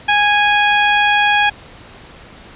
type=tone; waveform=15% pulse; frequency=827 Hz; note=G#5; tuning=8 cents flat; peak=-4 dBFS; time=0.08-1.5 s; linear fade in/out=10 ms; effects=pink hiss -39 dBFS RMS until 2.55 s + resampled to 8000 Hz